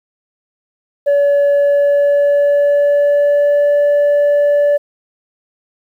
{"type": "tone with pitch glide", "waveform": "sine", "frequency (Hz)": [570, 579.6], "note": ["C#5", "D5"], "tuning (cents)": [48, -23], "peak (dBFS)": -6, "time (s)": [1.06, 4.78], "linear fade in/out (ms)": 20, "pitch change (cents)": 29, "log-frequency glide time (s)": [1.51, 3.74], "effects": ["tanh soft clip ceiling -8 dBFS", "8-bit"]}